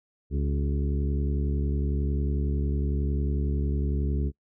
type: harmonic tone with a mistuned harmonic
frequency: 71 Hz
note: C#2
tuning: 42 cents sharp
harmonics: 1 / 2 / 3 / 4 / 5 / 6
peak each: -25 / -31 / -35 / -37 / -39 / -41 dBFS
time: 0.3-4.32 s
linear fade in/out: 50 ms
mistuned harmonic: 5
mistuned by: +48 cents
effects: noise-tail reverb RT60 0.1 s tail -25 dB re dry